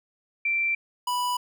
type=tone pair in turn; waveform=sine / square; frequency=2349 / 985.6 Hz; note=D7 / B5; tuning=0 / -4 cents; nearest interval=octave + minor third; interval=1504 cents; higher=first; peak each=-22 / -25 dBFS; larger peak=first; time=0.45-0.75 / 1.07-1.37 s; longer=neither; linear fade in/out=5 ms; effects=none